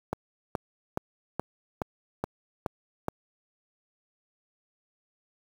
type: click train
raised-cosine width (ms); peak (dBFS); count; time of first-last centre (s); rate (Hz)
1; -14; 8; 0.13-3.084; 2.37
effects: high-pass 60 Hz 12 dB/octave + 7-bit